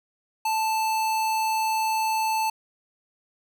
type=tone; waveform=square; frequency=880 Hz; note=A5; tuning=in tune; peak=-23 dBFS; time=0.45-2.5 s; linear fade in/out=5 ms; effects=none